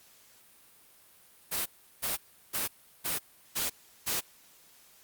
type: noise bursts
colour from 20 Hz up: white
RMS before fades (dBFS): -31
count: 6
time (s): 1.51-4.21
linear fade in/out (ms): 20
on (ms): 150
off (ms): 360
effects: white hiss -59 dBFS RMS until 5.03 s + Opus 48 kbps